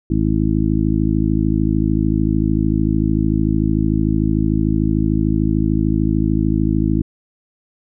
harmonic tone, 53.4 Hz, G#1, 49 cents sharp, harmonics 1 / 2 / 3 / 4 / 5 / 6, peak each -21 / -21 / -21 / -21 / -21 / -21 dBFS, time 0.1-7.02 s, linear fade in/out 5 ms, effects none

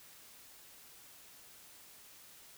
silence, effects white hiss -57 dBFS RMS until 2.57 s

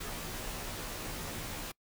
pink noise with comb filter, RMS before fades -40 dBFS, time 0-1.72 s, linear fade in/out 10 ms, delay 15 ms, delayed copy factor -0.95, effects noise-tail reverb RT60 0.1 s tail -24 dB re dry

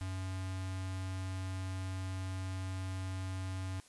square tone with notch filter, 94.1 Hz, F#2, 30 cents sharp, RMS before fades -39 dBFS, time 0.01-3.8 s, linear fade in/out 0 ms, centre 440 Hz, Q 1.5, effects white hiss -61 dBFS RMS until 3.88 s + resampled to 24000 Hz

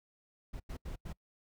brown noise bursts at uneven times, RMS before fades -41 dBFS, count 4, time 0.53-0.6 / 0.69-0.77 / 0.85-0.96 / 1.05-1.13 s, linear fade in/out 10 ms, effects noise-tail reverb RT60 0.1 s tail -25 dB re dry

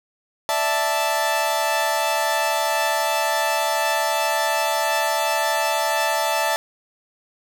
sawtooth chord, D suspended second, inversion none, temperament equal, 587.3 / 659.3 / 880 Hz, D5 / E5 / A5, 0 / 0 / 0 cents, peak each -23 / -20 / -18 dBFS, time 0.49-6.56 s, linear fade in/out 0 ms, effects none

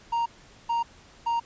triangle tone bursts, 932.3 Hz, A#5, in tune, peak -21 dBFS, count 3, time 0.12-1.4 s, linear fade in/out 10 ms, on 140 ms, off 430 ms, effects pink hiss -53 dBFS RMS until 1.45 s + resampled to 16000 Hz

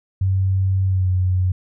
sine tone with pitch glide, 95.3 to 91.95 Hz, G2 to F#2, -48 to -10 cents, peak -15 dBFS, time 0.21-1.52 s, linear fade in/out 5 ms, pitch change -62 cents, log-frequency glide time 0.86-1.09 s, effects none

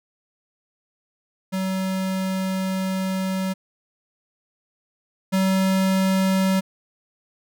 square tone pair in turn, 189.3 / 190.25 Hz, F#3 / F#3, +40 / +48 cents, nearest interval unison, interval 8 cents, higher second, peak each -23 / -18 dBFS, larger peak second, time 1.52-3.54 / 5.32-6.61 s, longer first, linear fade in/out 20 ms, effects none

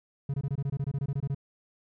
triangle tone bursts, 138.9 Hz, C#3, 4 cents sharp, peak -25 dBFS, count 15, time 0.29-1.347 s, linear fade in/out 5 ms, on 49 ms, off 23 ms, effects none

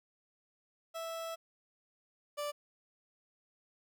30% pulse tone pair in turn, 658 / 586.2 Hz, E5 / D5, -3 / -3 cents, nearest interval major second, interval 200 cents, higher first, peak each -36 / -33 dBFS, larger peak second, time 0.94-1.36 / 2.37-2.52 s, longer first, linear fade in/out 20 ms, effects none

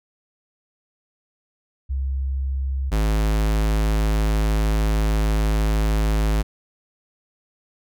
sine / square tone pair in turn, 67 / 53.18 Hz, C2 / G#1, +42 / +42 cents, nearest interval major third, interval 400 cents, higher first, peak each -21 / -18 dBFS, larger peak second, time 1.89-2.91 / 2.91-6.43 s, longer second, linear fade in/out 20 ms, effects none

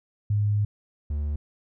sine / triangle tone pair in turn, 103.83 / 73.65 Hz, G#2 / D2, 0 / +6 cents, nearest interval tritone, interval 594 cents, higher first, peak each -20 / -23 dBFS, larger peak first, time 0.3-0.65 / 1.1-1.36 s, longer first, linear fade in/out 5 ms, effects none

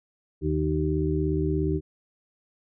harmonic tone, 77 Hz, D#2, 17 cents flat, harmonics 1 / 2 / 4 / 5, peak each -28 / -28 / -28 / -28 dBFS, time 0.41-1.81 s, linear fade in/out 50 ms, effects none

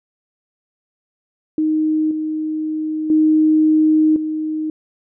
sine tone with level steps, 311.1 Hz, D#4, in tune, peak -14 / -19 / -10 / -19 dBFS, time 1.58-4.7 s, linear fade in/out 2 ms, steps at 2.11 / 3.1 / 4.16 s, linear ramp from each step 2 ms, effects none

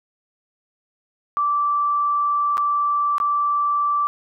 sine tone with dropouts, 1166 Hz, D6, 13 cents flat, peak -17 dBFS, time 1.37-4.07 s, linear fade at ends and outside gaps 0 ms, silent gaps 2.571-2.579 / 3.182-3.201 s, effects none

